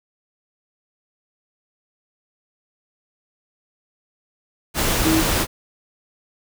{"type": "tone in noise", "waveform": "sine", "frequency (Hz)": 320, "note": "D#4", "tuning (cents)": 49, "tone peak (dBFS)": -16, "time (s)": [5.03, 5.24], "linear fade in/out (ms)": 50, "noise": "pink", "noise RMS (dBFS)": -20, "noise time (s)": [4.74, 5.47], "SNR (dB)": 1, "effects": []}